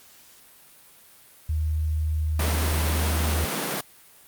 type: tone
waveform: sine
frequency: 77.78 Hz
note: D#2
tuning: in tune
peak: -22 dBFS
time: 1.49-3.45 s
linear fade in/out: 5 ms
type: high-pass noise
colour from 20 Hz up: pink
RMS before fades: -28 dBFS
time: 2.39-3.81 s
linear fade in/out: 5 ms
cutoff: 140 Hz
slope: 96 dB/octave
effects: white hiss -52 dBFS RMS until 4.27 s + Opus 48 kbps